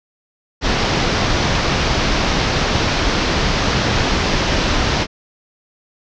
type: low-pass noise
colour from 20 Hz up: pink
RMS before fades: -17 dBFS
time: 0.61-5.07 s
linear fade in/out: 50 ms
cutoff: 5900 Hz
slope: 48 dB/octave
effects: none